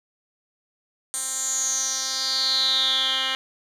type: tone with band-pass filter sweep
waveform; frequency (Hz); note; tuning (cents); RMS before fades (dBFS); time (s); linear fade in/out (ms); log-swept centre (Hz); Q
10% pulse; 263.6; C4; +13; -24; 1.14-3.35; 0; 8500 to 2800; 7.6
effects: none